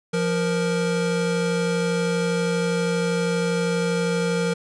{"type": "tone pair together", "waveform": "square", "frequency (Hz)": [173.71, 468.6], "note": ["F3", "A#4"], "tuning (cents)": [-9, 9], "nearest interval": "octave + perfect fourth", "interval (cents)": 1718, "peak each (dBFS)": -24, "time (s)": [0.13, 4.54], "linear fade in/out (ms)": 10, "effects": ["resampled to 22050 Hz"]}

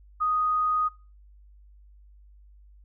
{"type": "tone", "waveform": "sine", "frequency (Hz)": 1244.5, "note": "D#6", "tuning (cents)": 0, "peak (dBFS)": -22, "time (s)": [0.2, 0.89], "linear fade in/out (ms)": 20, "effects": ["noise-tail reverb RT60 0.3 s tail -20 dB re dry", "added 50 Hz sine -50 dBFS peak until 2.84 s"]}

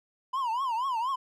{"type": "tone with vibrato", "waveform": "triangle", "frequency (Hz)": 987.8, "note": "B5", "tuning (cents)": 0, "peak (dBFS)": -25, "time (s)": [0.33, 1.16], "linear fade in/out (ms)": 10, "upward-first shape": "triangle", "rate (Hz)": 4.2, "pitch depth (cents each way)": 220, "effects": []}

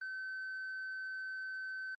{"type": "tone with tanh clipping", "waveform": "sine", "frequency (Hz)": 1532, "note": "G6", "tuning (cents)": -40, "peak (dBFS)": -40, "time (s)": [0.01, 1.95], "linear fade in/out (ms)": 5, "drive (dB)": 1, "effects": ["Opus 24 kbps"]}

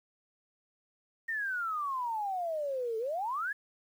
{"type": "exponential two-way sweep", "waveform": "sine", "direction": "down then up", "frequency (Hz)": [1864.7, 434.6, 1747], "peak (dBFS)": -31, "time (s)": [1.28, 3.53], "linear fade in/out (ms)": 10, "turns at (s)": 2.98, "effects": ["10-bit"]}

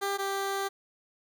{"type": "tone pair in turn", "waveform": "15% pulse", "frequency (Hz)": [397.5, 392.9], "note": ["G4", "G4"], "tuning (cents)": [24, 4], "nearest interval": "unison", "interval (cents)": 20, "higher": "first", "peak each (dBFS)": [-22, -23], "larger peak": "first", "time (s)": [[0.01, 0.18], [0.18, 0.69]], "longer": "second", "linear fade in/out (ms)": 20, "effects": []}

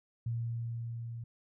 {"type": "tone with level ramp", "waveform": "sine", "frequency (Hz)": 116.54, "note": "A#2", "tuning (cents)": 0, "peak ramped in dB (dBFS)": [-31, -39], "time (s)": [0.26, 1.24], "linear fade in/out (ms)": 5, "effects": []}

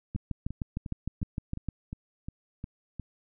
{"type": "two click trains", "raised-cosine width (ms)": 5, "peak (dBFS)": [-19, -24], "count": [11, 9], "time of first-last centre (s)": [[0.16, 1.687], [0.15, 2.997]], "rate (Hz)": [6.55, 2.81], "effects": []}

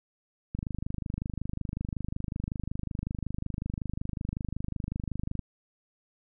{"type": "click train", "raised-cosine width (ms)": 5, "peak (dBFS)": -20, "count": 124, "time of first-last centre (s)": [0.55, 5.393], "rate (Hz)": 25.4, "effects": []}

